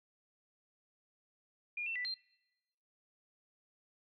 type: tone with pitch steps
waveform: sine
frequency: 2424 / 2689 / 1978 / 4166 Hz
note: D#7 / E7 / B6 / C8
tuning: -46 / +34 / +2 / -8 cents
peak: -36 dBFS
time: 1.77-2.142 s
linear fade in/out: 5 ms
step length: 93 ms
effects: noise-tail reverb RT60 1.0 s tail -23 dB re dry